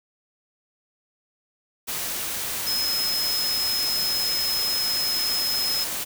sine tone in noise, 5140 Hz, E8, 45 cents flat, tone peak -23 dBFS, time 2.66-5.85 s, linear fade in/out 20 ms, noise white, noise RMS -29 dBFS, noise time 1.87-6.05 s, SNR +3 dB, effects none

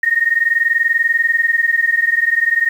sine tone pair together, 1844.3 / 1864.7 Hz, A#6 / A#6, -19 / 0 cents, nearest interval unison, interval 19 cents, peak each -15 dBFS, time 0.03-2.69 s, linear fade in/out 5 ms, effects 7-bit

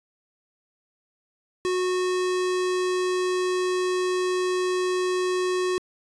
square tone, 366.1 Hz, F#4, 18 cents flat, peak -23 dBFS, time 1.65-5.78 s, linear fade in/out 0 ms, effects resampled to 22050 Hz

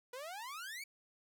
sawtooth exponential sweep, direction up, 480 to 2323 Hz, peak -40 dBFS, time 0.13-0.84 s, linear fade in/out 5 ms, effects none

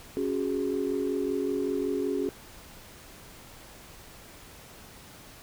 sine chord, C# suspended fourth, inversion none, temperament equal, 277.2 / 370 / 415.3 Hz, C#4 / F#4 / G#4, 0 / 0 / 0 cents, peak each -30 dBFS, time 0.17-2.29 s, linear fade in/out 0 ms, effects tanh soft clip ceiling -18 dBFS + pink hiss -49 dBFS RMS until 5.42 s

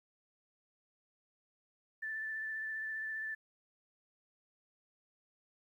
sine tone with vibrato, 1760 Hz, A6, in tune, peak -37 dBFS, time 2.02-3.35 s, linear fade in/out 10 ms, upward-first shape triangle, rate 15 Hz, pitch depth 20 cents each way, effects 12-bit

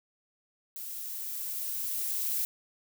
violet noise with level ramp, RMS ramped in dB -40 to -30 dBFS, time 0.76-2.45 s, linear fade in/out 0 ms, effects none

